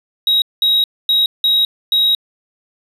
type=tone bursts at uneven times; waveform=triangle; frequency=3812 Hz; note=A#7; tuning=38 cents sharp; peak=-9 dBFS; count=5; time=0.27-0.42 / 0.62-0.84 / 1.09-1.26 / 1.44-1.65 / 1.92-2.15 s; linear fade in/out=2 ms; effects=resampled to 32000 Hz